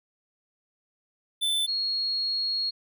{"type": "tone pair in turn", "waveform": ["square", "sine"], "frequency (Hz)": [3525, 4301], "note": ["A7", "C8"], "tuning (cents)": [2, 47], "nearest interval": "minor third", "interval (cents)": 345, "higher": "second", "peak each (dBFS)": [-24, -25], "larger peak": "first", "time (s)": [[1.41, 1.67], [1.67, 2.71]], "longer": "second", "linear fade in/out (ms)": 20, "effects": []}